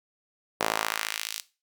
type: tone with high-pass filter sweep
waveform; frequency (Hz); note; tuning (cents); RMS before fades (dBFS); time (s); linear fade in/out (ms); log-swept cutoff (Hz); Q
sawtooth; 54.5; A1; -16; -31; 0.6-1.41; 5; 550 to 4500; 0.96
effects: noise-tail reverb RT60 0.3 s tail -17 dB re dry